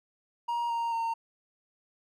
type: tone with pitch steps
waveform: triangle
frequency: 945 / 930.4 / 916 Hz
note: A#5 / A#5 / A#5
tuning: +23 / -4 / -31 cents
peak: -26 dBFS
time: 0.48-1.14 s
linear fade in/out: 10 ms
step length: 220 ms
effects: none